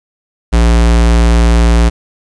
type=tone; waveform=square; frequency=57.8 Hz; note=A#1; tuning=14 cents flat; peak=-6 dBFS; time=0.52-1.9 s; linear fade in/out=20 ms; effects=resampled to 22050 Hz + 7-bit